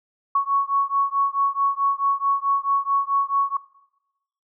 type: beating tone pair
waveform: sine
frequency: 1109 / 1113.6 Hz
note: C#6 / C#6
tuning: 0 / +8 cents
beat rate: 4.6 Hz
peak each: -21 dBFS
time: 0.35-3.57 s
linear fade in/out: 5 ms
effects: noise-tail reverb RT60 0.9 s tail -19 dB re dry